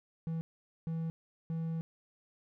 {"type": "tone bursts at uneven times", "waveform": "triangle", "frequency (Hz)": 163.3, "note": "E3", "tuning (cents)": -16, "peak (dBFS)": -31, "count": 3, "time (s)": [[0.27, 0.41], [0.87, 1.1], [1.5, 1.81]], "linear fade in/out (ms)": 0, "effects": []}